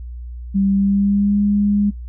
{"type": "tone with pitch glide", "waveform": "sine", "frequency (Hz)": [196, 204.4], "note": ["G3", "G#3"], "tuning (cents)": [0, -27], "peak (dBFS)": -13, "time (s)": [0.54, 1.91], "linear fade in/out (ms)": 20, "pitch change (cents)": 73, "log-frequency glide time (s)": [0.68, 1.41], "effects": ["noise-tail reverb RT60 0.1 s tail -20 dB re dry", "added 60 Hz sine -28 dBFS peak until 2.08 s"]}